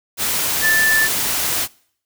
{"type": "tone in noise", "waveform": "sine", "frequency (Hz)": 1760, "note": "A6", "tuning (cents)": 0, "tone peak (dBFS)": -13, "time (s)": [0.61, 1.09], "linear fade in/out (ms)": 50, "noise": "white", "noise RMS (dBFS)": -20, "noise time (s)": [0.17, 1.68], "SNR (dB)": 4, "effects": ["noise-tail reverb RT60 0.6 s tail -24 dB re dry"]}